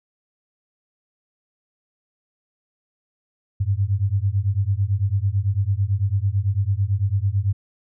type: beating tone pair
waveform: sine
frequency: 94.8 / 103.8 Hz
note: F#2 / G#2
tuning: +43 / 0 cents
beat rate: 9 Hz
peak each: -21 / -21 dBFS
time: 3.6-7.53 s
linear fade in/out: 10 ms
effects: none